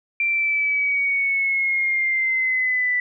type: linear sweep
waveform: sine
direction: down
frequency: 2362 to 1975.5 Hz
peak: -18 dBFS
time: 0.2-3 s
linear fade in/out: 2 ms
effects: none